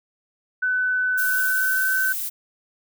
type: tone with pitch glide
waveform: sine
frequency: 1504 to 1527.6 Hz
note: F#6 to G6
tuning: +28 to -45 cents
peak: -19 dBFS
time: 0.62-2.13 s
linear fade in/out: 10 ms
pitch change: +27 cents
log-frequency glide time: 1.33-1.89 s
type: noise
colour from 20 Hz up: violet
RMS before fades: -28 dBFS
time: 1.17-2.3 s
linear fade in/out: 20 ms
effects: none